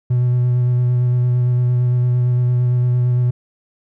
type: tone with vibrato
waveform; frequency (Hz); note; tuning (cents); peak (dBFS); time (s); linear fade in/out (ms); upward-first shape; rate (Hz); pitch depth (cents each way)
triangle; 123.47; B2; 0; -10; 0.1-3.31; 10; square; 8.8; 12
effects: tanh soft clip ceiling -7 dBFS